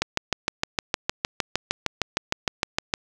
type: click train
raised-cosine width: 0.2 ms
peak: -4 dBFS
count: 20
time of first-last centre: 0.02-2.939 s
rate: 6.51 Hz
effects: 7-bit